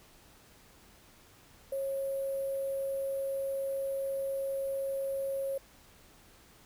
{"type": "tone with sample-and-hold", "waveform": "sine", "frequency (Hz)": 545, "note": "C#5", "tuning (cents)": -29, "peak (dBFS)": -31, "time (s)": [1.72, 5.58], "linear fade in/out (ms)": 5, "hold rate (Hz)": 11025, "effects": ["pink hiss -59 dBFS RMS until 6.65 s"]}